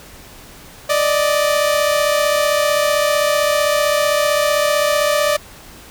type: tone pair together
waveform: sawtooth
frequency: 586.7 / 622.3 Hz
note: D5 / D#5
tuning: -2 / 0 cents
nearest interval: minor second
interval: 102 cents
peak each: -11 / -16 dBFS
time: 0.89-5.37 s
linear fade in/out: 10 ms
effects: pink hiss -40 dBFS RMS until 5.9 s